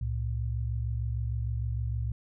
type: tone pair together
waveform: sine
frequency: 66.9 / 113.43 Hz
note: C2 / A#2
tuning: +39 / -47 cents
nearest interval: major sixth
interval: 914 cents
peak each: -31 / -31 dBFS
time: 0.01-2.12 s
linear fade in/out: 5 ms
effects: none